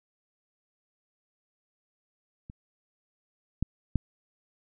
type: clicks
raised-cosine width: 5 ms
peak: -30 / -14 / -12 dBFS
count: 3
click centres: 2.499 / 3.626 / 3.957 s
effects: none